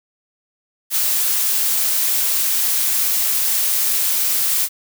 blue noise, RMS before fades -18 dBFS, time 0.9-4.69 s, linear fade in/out 50 ms, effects none

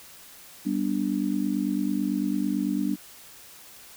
sine chord, G major, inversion none, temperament just, 196 / 245 / 294 Hz, G3 / B3 / D4, 0 / -14 / +2 cents, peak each -28 / -29 / -27 dBFS, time 0.65-2.96 s, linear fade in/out 20 ms, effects white hiss -48 dBFS RMS until 3.96 s

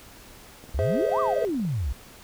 click train, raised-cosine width 2 ms, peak -33 dBFS, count 20, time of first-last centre 0.64-1.651 s, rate 18.8 Hz
sine exponential two-way sweep, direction up then down, 55 to 1233 to 55 Hz, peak -24 dBFS, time 0.74-1.93 s, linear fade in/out 10 ms, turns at 1.2 s
triangle chord, Ab augmented, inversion none, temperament just, 415.3 / 519.1 / 648.9 Hz, Ab4 / C5 / E5, 0 / -14 / -27 cents, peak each -28 / -25 / -25 dBFS, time 0.79-1.45 s, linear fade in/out 0 ms
effects pink hiss -48 dBFS RMS until 2.23 s

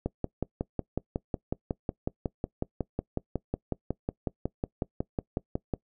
click train, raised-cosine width 2 ms, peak -15 dBFS, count 32, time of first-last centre 0.06-5.738 s, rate 5.46 Hz, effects noise-tail reverb RT60 0.1 s tail -22 dB re dry

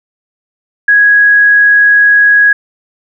sine tone, 1661.2 Hz, G#6, in tune, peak -3 dBFS, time 0.88-2.53 s, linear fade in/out 5 ms, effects none

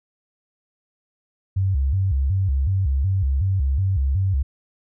sine tone with vibrato, 80.7 Hz, E2, 36 cents flat, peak -17 dBFS, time 1.56-4.43 s, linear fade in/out 10 ms, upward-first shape square, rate 2.7 Hz, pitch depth 300 cents each way, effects none

